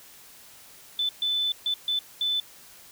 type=tone bursts at uneven times; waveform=sine; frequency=3511 Hz; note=A7; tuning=4 cents flat; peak=-23 dBFS; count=5; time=0.99-1.09 / 1.22-1.52 / 1.66-1.74 / 1.88-1.99 / 2.21-2.4 s; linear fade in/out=2 ms; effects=white hiss -50 dBFS RMS until 2.91 s